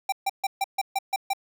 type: tone bursts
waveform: square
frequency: 784 Hz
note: G5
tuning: in tune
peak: -23 dBFS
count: 8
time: 0.09-1.334 s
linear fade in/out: 5 ms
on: 33 ms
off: 140 ms
effects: none